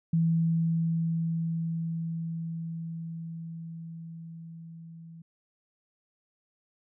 sine tone with level ramp, 164.81 Hz, E3, in tune, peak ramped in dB -21 to -44 dBFS, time 0.13-5.22 s, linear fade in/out 5 ms, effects none

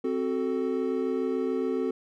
triangle chord, F# diminished, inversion second, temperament equal with one note detuned, 261.6 / 373 / 440 Hz, C4 / F#4 / A4, 0 / +14 / 0 cents, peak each -28 dBFS, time 0.04-1.91 s, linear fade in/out 5 ms, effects none

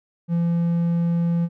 triangle tone, 170 Hz, F3, 46 cents flat, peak -16 dBFS, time 0.28-1.49 s, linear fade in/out 50 ms, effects none

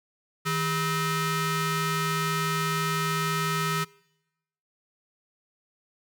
sawtooth ring-modulated tone, 564 Hz, C#5, 30 cents sharp, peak -18 dBFS, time 0.45-3.85 s, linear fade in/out 20 ms, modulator 723 Hz, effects noise-tail reverb RT60 0.9 s tail -24 dB re dry

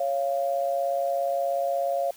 sine tone pair together, 554.4 / 691.3 Hz, C#5 / F5, 0 / -18 cents, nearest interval major third, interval 382 cents, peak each -26 dBFS, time 0-2.11 s, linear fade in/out 5 ms, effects white hiss -51 dBFS RMS until 2.16 s

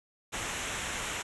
pink noise with comb filter, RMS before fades -35 dBFS, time 0.32-1.23 s, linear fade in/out 20 ms, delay 0.21 ms, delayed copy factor -0.6, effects resampled to 24000 Hz

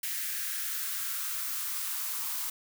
blue noise with high-pass filter sweep, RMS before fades -34 dBFS, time 0.03-2.5 s, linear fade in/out 5 ms, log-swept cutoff 1800 to 960 Hz, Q 2.9, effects none

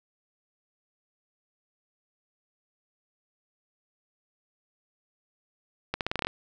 accelerating click train, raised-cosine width 0.3 ms, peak -12 dBFS, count 9, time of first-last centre 5.94-6.27 s, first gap 68 ms, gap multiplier 0.85, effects none

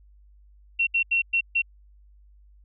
sine tone bursts at uneven times, 2724 Hz, F7, 44 cents flat, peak -19 dBFS, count 5, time 0.79-0.87 / 0.94-1.03 / 1.11-1.22 / 1.33-1.41 / 1.55-1.62 s, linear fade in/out 10 ms, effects added 50 Hz sine -51 dBFS peak until 2.64 s

